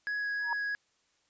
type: tone with vibrato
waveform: triangle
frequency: 1667 Hz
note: G#6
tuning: 6 cents sharp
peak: -29 dBFS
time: 0.07-0.75 s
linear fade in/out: 0 ms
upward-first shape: sine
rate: 3 Hz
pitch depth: 8 cents each way
type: tone with exponential growth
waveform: sine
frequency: 943 Hz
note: A#5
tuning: 20 cents sharp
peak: -27 dBFS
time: 0.39-0.53 s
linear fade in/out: 1 ms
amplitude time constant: 29 ms
effects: white hiss -72 dBFS RMS until 1.29 s + resampled to 16000 Hz